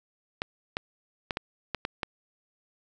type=clicks; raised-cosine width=0.3 ms; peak=-13 dBFS; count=7; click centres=0.419 / 0.769 / 1.308 / 1.371 / 1.747 / 1.851 / 2.032 s; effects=none